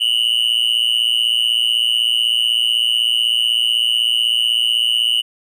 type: tone with amplitude modulation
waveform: triangle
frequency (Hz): 2941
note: F#7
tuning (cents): -11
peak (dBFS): -8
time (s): 0-5.22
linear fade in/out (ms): 20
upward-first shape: sine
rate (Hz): 116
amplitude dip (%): 100
effects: none